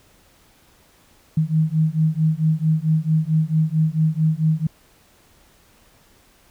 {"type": "beating tone pair", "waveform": "sine", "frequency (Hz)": [155.56, 160.06], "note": ["D#3", "D#3"], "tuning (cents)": [0, 49], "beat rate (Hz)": 4.5, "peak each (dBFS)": -19, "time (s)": [1.37, 4.67], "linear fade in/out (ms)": 5, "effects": ["pink hiss -55 dBFS RMS until 6.5 s"]}